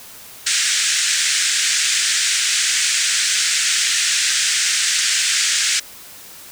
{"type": "band-pass noise", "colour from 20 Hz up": "white", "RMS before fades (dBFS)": -18, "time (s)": [0.46, 5.8], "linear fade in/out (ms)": 10, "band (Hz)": [1500, 8500], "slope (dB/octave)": 48, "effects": ["white hiss -39 dBFS RMS until 6.51 s"]}